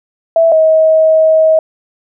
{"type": "tone pair in turn", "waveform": "sine", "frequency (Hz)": [659.3, 635.4], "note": ["E5", "D#5"], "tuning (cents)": [0, 36], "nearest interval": "minor second", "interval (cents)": 64, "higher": "first", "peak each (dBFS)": -5, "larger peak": "neither", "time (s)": [[0.36, 0.52], [0.52, 1.59]], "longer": "second", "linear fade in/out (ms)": 2, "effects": []}